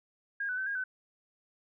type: tone with pitch steps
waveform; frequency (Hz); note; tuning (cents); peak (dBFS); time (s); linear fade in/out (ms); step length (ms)
sine; 1625 / 1496 / 1535 / 1626 / 1514; G#6 / F#6 / G6 / G#6 / F#6; -38 / +19 / -37 / -37 / +39; -31; 0.4-0.84; 5; 88
effects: none